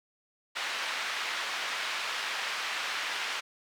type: band-pass noise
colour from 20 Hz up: pink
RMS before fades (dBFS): -34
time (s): 0.55-3.41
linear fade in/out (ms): 20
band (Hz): 1300 to 3700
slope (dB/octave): 12
effects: none